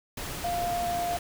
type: tone in noise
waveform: sine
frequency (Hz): 698.5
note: F5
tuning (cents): 0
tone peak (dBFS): -27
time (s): 0.44-1.17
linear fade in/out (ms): 5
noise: pink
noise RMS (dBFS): -36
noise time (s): 0.17-1.19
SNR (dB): +6
effects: none